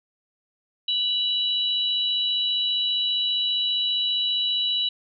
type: tone pair together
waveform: sine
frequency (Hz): 2960 / 3915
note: F#7 / B7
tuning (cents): 0 / -16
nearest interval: perfect fourth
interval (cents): 484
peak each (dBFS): -24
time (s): 0.88-4.89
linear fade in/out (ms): 5
effects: none